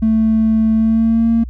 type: tone with pitch glide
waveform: triangle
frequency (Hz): 221.1 to 229.3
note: A3 to A#3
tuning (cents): +9 to -28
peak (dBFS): -7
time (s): 0.02-1.44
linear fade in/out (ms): 10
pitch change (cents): +63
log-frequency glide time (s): 0.74-1.29
effects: tanh soft clip ceiling -7 dBFS + added 60 Hz sine -25 dBFS peak until 1.49 s